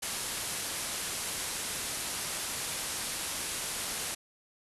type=low-pass noise; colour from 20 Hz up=white; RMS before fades=-36 dBFS; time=0.02-4.15 s; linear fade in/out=10 ms; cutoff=12000 Hz; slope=96 dB/octave; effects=none